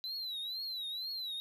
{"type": "tone with vibrato", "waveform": "triangle", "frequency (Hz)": 3993, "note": "B7", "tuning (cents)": 18, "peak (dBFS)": -36, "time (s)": [0.04, 1.4], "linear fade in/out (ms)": 0, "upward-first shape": "triangle", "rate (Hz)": 2.1, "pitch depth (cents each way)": 150, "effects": ["12-bit"]}